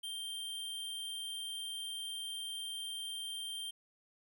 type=tone; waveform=square; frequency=3162 Hz; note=G7; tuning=14 cents sharp; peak=-40 dBFS; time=0.03-3.71 s; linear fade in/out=10 ms; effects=none